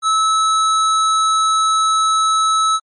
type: tone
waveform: square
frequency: 1300 Hz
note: E6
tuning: 24 cents flat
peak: -13 dBFS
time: 0.02-2.8 s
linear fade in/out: 50 ms
effects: MP3 48 kbps